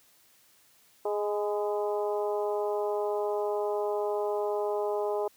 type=harmonic tone with a mistuned harmonic; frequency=207.7 Hz; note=G#3; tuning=in tune; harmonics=2 / 3 / 4 / 5 / 6; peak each=-29 / -33 / -35 / -40 / -47 dBFS; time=1.05-5.28 s; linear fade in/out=5 ms; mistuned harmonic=5; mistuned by=-37 cents; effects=white hiss -62 dBFS RMS until 5.36 s + high-pass 60 Hz 12 dB/octave